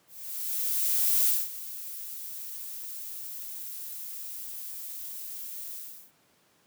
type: noise with ADSR envelope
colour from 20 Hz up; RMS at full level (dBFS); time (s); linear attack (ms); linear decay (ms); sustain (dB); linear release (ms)
violet; -23; 0.07-6.12; 1200; 210; -16; 380
effects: pink hiss -65 dBFS RMS until 6.66 s + high-pass 150 Hz 12 dB/octave